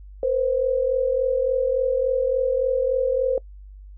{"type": "tone pair together", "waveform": "sine", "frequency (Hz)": [479.8, 523.3], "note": ["A#4", "C5"], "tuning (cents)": [50, 0], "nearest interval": "major second", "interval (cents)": 150, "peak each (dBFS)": [-24, -20], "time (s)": [0.23, 3.38], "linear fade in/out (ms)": 2, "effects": ["noise-tail reverb RT60 0.1 s tail -23 dB re dry", "added 49 Hz sine -39 dBFS peak until 3.97 s"]}